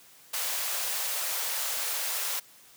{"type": "high-pass noise", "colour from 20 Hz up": "white", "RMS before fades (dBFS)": -31, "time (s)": [0.33, 2.4], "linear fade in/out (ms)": 10, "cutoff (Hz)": 480, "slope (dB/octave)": 48, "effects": ["white hiss -55 dBFS RMS until 2.76 s", "high-pass 80 Hz 12 dB/octave"]}